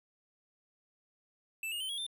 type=tone with pitch steps; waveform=square; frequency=2646 / 2852 / 3075 / 3315 / 3573 Hz; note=E7 / F7 / G7 / G#7 / A7; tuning=+6 / +36 / -34 / -4 / +26 cents; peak=-36 dBFS; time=1.63-2.065 s; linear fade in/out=2 ms; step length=87 ms; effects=none